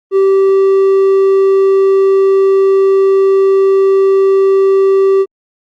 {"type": "tone with hard clipping", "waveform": "sine", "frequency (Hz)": 388.1, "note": "G4", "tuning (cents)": -17, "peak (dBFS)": -7, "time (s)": [0.11, 5.26], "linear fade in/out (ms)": 50, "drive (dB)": 3, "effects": ["Opus 32 kbps"]}